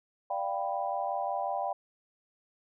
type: chord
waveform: sine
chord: G dominant seventh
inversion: second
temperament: equal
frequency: 587.3 / 698.5 / 784 / 987.8 Hz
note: D5 / F5 / G5 / B5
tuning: 0 / 0 / 0 / 0 cents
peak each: -36 / -35 / -33 / -38 dBFS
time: 0.3-1.73 s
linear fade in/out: 5 ms
effects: none